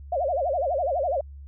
sine tone with vibrato, 622.3 Hz, D#5, in tune, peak -22 dBFS, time 0.12-1.21 s, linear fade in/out 5 ms, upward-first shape sine, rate 12 Hz, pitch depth 280 cents each way, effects added 70 Hz sine -39 dBFS peak until 1.47 s

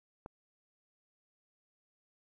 click, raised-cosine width 1 ms, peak -30 dBFS, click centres 0.261 s, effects 12-bit

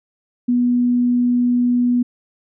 sine tone, 244.4 Hz, B3, 18 cents flat, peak -13 dBFS, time 0.48-2.03 s, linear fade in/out 10 ms, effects none

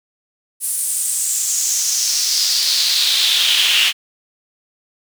brown noise with high-pass filter sweep, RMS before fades -17 dBFS, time 0.6-3.93 s, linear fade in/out 50 ms, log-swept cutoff 10000 to 2800 Hz, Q 3.9, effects none

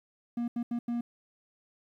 triangle tone bursts at uneven times, 237.5 Hz, A#3, 33 cents sharp, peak -27 dBFS, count 4, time 0.37-0.48 / 0.56-0.63 / 0.71-0.79 / 0.88-1.01 s, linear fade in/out 5 ms, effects 11-bit

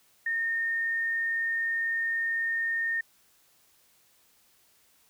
sine tone, 1831 Hz, A#6, 32 cents flat, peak -26 dBFS, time 0.26-3.01 s, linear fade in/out 5 ms, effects white hiss -64 dBFS RMS until 5.09 s

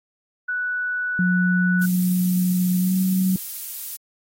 sine tone, 1480 Hz, F#6, in tune, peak -22 dBFS, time 0.48-1.86 s, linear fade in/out 10 ms
sine tone with pitch glide, 181.4 to 186.93 Hz, F#3 to F#3, -34 to +18 cents, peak -17 dBFS, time 1.19-3.36 s, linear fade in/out 2 ms, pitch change +52 cents, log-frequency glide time 2.79-2.94 s
violet noise, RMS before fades -30 dBFS, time 1.81-3.97 s, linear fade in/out 10 ms
effects AAC 48 kbps

